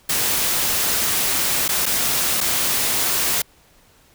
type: noise with dropouts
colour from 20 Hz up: white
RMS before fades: -20 dBFS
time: 0.09-3.42 s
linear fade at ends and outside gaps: 5 ms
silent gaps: 1.681-1.689 / 1.857-1.862 / 2.406-2.41 s
effects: pink hiss -54 dBFS RMS until 4.14 s